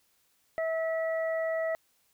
harmonic tone, 649 Hz, E5, 27 cents flat, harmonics 1 / 2 / 3, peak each -28 / -43 / -37 dBFS, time 0.58-1.75 s, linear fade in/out 0 ms, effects white hiss -70 dBFS RMS until 2.13 s

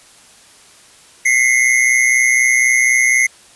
square tone pair together, 2031 / 2155 Hz, B6 / C#7, +48 / -49 cents, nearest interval minor second, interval 103 cents, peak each -14 dBFS, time 1.25-3.27 s, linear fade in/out 10 ms, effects white hiss -45 dBFS RMS until 3.55 s + resampled to 24000 Hz

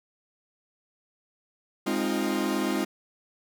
40% pulse chord, F minor seventh, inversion first, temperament equal with one note detuned, 204.8 / 261.6 / 311.1 / 349.2 Hz, Ab3 / C4 / Eb4 / F4, -24 / 0 / 0 / 0 cents, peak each -30 dBFS, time 1.86-2.85 s, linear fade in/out 10 ms, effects none

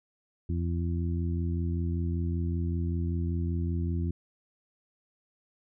harmonic tone, 85.2 Hz, F2, 42 cents flat, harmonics 1 / 2 / 3 / 4, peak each -28 / -34 / -38 / -40 dBFS, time 0.49-4.11 s, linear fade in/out 5 ms, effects none

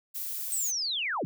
violet noise, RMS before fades -35 dBFS, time 0.14-0.72 s, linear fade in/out 20 ms
sine linear sweep, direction down, 8372 to 104 Hz, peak -28 dBFS, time 0.52-1.25 s, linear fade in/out 0 ms
effects none

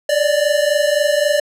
square tone pair together, 577.2 / 601 Hz, D5 / D5, -30 / +40 cents, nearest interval minor second, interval 70 cents, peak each -17 dBFS, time 0.09-1.4 s, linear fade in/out 5 ms, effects low-pass 12000 Hz 12 dB/octave

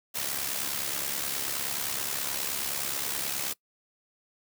white noise with amplitude modulation, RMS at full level -29 dBFS, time 0.14-3.54 s, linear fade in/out 20 ms, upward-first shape sine, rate 69.5 Hz, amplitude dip 60%, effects noise-tail reverb RT60 0.1 s tail -23 dB re dry + high-pass 80 Hz 12 dB/octave

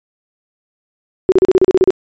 sine tone bursts, 374 Hz, F#4, 19 cents sharp, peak -5 dBFS, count 10, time 1.29-1.905 s, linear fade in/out 0 ms, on 30 ms, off 35 ms, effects resampled to 16000 Hz

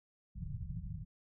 white low-pass noise, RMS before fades -42 dBFS, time 0.35-1.05 s, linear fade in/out 20 ms, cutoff 180 Hz, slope 96 dB/octave, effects none

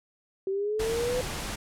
sine linear sweep, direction up, 380.3 to 507 Hz, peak -26 dBFS, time 0.47-1.21 s, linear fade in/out 2 ms
pink noise, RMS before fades -34 dBFS, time 0.79-1.56 s, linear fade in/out 10 ms
effects low-pass 11000 Hz 12 dB/octave

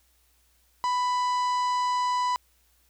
harmonic tone with a mistuned harmonic, 992 Hz, B5, 7 cents sharp, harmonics 1 / 2 / 3 / 4 / 5 / 6 / 7 / 8, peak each -23 / -40 / -43 / -42 / -42 / -50 / -48 / -51 dBFS, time 0.84-2.36 s, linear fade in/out 0 ms, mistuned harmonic 4, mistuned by +24 cents, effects added 60 Hz sine -66 dBFS peak until 2.89 s + white hiss -66 dBFS RMS until 2.89 s

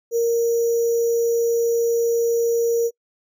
sine tone with sample-and-hold, 466.2 Hz, A#4, in tune, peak -16 dBFS, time 0.11-2.91 s, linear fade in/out 50 ms, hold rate 6300 Hz, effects noise-tail reverb RT60 0.1 s tail -26 dB re dry

